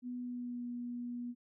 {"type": "tone with pitch glide", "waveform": "sine", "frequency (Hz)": [246.9, 242.1], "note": ["B3", "B3"], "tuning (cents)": [0, -34], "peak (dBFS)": -38, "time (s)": [0.02, 1.35], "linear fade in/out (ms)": 50, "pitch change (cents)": -34, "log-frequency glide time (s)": [0.17, 0.66], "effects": []}